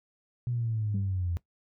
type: linear sweep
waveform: sine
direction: down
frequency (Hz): 123.47 to 83.8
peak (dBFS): -27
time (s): 0.47-1.37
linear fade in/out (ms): 0
type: tone with exponential decay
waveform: sine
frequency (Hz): 195.1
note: G3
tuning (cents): -8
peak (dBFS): -28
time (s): 0.94-1.23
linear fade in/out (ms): 5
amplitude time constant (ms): 61
effects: noise-tail reverb RT60 0.1 s tail -19 dB re dry + tanh soft clip ceiling -20 dBFS